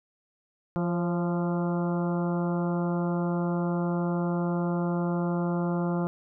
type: harmonic tone with a mistuned harmonic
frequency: 173.1 Hz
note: F3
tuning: 15 cents flat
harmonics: 1 / 2 / 3 / 4 / 5 / 6 / 7 / 8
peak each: -26 / -32 / -36 / -38 / -40 / -42 / -43 / -44 dBFS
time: 0.76-6.07 s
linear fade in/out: 0 ms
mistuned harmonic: 3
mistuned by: +40 cents
effects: none